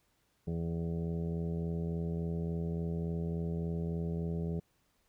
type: harmonic tone with a mistuned harmonic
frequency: 83.5 Hz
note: E2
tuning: 23 cents sharp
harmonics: 1 / 2 / 3 / 4 / 5 / 6 / 7 / 8 / 9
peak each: -39 / -34 / -49 / -48 / -42 / -54 / -52 / -58 / -59 dBFS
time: 0.47-4.6 s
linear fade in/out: 5 ms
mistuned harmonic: 8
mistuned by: -17 cents
effects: pink hiss -74 dBFS RMS until 5.08 s